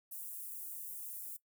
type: high-pass noise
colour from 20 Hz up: white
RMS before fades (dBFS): -45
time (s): 0.11-1.37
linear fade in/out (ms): 10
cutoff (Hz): 9600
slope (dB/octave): 24
effects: noise-tail reverb RT60 0.1 s tail -18 dB re dry